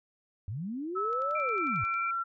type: linear two-way sweep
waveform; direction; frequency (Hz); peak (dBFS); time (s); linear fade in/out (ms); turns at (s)
sine; up then down; 87.31 to 620 to 87.31; -33; 0.48-1.84; 0; 1.37
type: tone with pitch glide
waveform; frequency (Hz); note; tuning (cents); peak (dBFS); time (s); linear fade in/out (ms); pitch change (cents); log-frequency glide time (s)
sine; 1302 to 1358.1; E6 to F6; -22 to -49; -29; 0.95-2.24; 20; +73; 1.07-2
type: click train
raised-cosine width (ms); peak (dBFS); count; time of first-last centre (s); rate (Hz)
0.2; -36; 10; 1.13-1.941; 11.1
type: tone with vibrato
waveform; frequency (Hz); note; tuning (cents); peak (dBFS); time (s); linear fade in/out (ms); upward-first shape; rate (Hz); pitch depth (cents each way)
sine; 2349; D7; 0; -34; 1.35-2.11; 5; triangle; 18; 13
effects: none